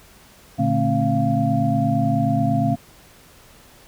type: tone cluster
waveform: sine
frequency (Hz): 116.9 / 145.8 / 219.3 / 267.3 / 690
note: A#2 / D3 / A3 / C4 / F5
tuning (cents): +5 / -12 / -6 / +37 / -21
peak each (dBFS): -23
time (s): 0.58-2.76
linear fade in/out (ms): 20
effects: pink hiss -49 dBFS RMS until 3.87 s